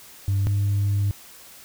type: tone pair in turn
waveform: sine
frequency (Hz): 98.5 / 100.74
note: G2 / G2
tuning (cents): +9 / +48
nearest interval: unison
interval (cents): 39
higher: second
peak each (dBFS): -17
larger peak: neither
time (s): 0.28-0.47 / 0.47-1.11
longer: second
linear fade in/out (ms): 0
effects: tanh soft clip ceiling -17 dBFS + white hiss -46 dBFS RMS until 1.64 s